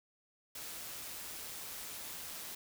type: noise with amplitude modulation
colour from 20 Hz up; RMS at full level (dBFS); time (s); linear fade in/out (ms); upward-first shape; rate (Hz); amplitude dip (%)
white; -44; 0.55-2.55; 5; sine; 162; 25
effects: none